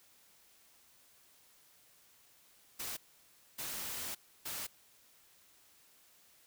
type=noise bursts at uneven times; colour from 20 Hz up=white; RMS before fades=-41 dBFS; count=3; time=2.79-2.97 / 3.58-4.15 / 4.45-4.67 s; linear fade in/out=10 ms; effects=white hiss -65 dBFS RMS until 6.46 s